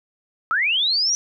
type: linear sweep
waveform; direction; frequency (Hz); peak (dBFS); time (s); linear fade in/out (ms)
sine; up; 1244.5 to 5920; -17; 0.51-1.15; 0
effects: none